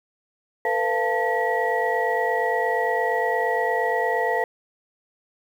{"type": "tone cluster", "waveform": "sine", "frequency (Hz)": [453.4, 502, 691, 884, 1923], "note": ["A#4", "B4", "F5", "A5", "B6"], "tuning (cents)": [-48, 28, -19, 8, -47], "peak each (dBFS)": -26, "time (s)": [0.65, 4.44], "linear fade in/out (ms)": 2, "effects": ["tanh soft clip ceiling -10 dBFS", "8-bit"]}